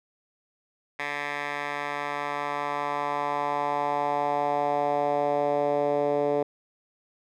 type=tone with band-pass filter sweep; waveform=10% pulse; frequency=145 Hz; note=D3; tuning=22 cents flat; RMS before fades=-27 dBFS; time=0.99-6.43 s; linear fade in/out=5 ms; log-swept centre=1800 to 490 Hz; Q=2.3; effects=none